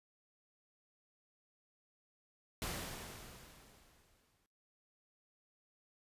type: noise with exponential decay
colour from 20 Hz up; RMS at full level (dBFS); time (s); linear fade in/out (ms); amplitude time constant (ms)
pink; -39; 2.62-4.46; 0; 400
effects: noise-tail reverb RT60 0.7 s tail -24 dB re dry + resampled to 32000 Hz